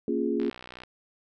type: chord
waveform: sine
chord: Bb minor seventh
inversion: none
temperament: equal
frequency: 233.1 / 277.2 / 349.2 / 415.3 Hz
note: Bb3 / Db4 / F4 / Ab4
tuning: 0 / 0 / 0 / 0 cents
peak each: -30 dBFS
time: 0.08-0.5 s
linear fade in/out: 2 ms
type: click train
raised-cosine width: 0.3 ms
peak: -26 dBFS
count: 28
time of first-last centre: 0.4-0.835 s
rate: 62 Hz
effects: none